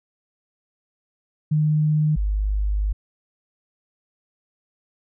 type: tone pair in turn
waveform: sine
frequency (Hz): 152.7 / 50.96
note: D#3 / G#1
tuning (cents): -32 / -32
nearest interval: octave + perfect fifth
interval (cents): 1900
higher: first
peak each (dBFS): -16 / -19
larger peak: first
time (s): 1.51-2.16 / 2.16-2.93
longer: second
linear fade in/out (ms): 10
effects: none